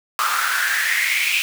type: noise with high-pass filter sweep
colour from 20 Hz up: pink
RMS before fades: -20 dBFS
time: 0.19-1.42 s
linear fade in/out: 0 ms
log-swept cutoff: 1200 to 2600 Hz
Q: 7.2
effects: none